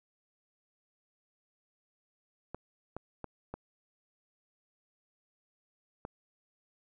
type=clicks; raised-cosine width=1 ms; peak=-25 dBFS; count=5; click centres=2.546 / 2.966 / 3.243 / 3.54 / 6.051 s; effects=none